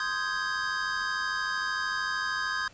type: chord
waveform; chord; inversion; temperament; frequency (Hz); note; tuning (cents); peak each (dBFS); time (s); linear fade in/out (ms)
square; Ab major seventh; first; equal; 1046.5 / 1244.5 / 1568 / 1661.2; C6 / Eb6 / G6 / Ab6; 0 / 0 / 0 / 0; -37 / -36 / -34 / -33; 0-2.68; 2
effects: pink hiss -55 dBFS RMS until 2.73 s + resampled to 16000 Hz